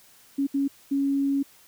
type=tone bursts at uneven times; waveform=sine; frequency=277.4 Hz; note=C#4; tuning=1 cent sharp; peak=-21 dBFS; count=3; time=0.38-0.47 / 0.54-0.68 / 0.91-1.43 s; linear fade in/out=10 ms; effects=white hiss -55 dBFS RMS until 1.67 s